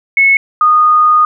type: tone pair in turn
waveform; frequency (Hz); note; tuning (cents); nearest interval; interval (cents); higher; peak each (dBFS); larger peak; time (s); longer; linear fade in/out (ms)
sine; 2195 / 1231.9; C#7 / D#6; -18 / -18; minor seventh; 1000; first; -5; neither; 0.17-0.37 / 0.61-1.25; second; 2
effects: none